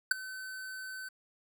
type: tone with ADSR envelope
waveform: square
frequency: 1524 Hz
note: G6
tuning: 49 cents flat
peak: -20 dBFS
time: 0.11-1.09 s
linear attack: 4 ms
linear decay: 12 ms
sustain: -21 dB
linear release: 10 ms
effects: 10-bit